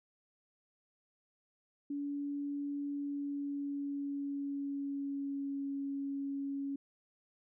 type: tone with pitch glide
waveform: sine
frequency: 285.4 to 277.8 Hz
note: D4 to C#4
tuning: -49 to +4 cents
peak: -35 dBFS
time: 1.9-6.76 s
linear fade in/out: 5 ms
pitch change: -47 cents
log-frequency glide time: 2.88-5.67 s
effects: none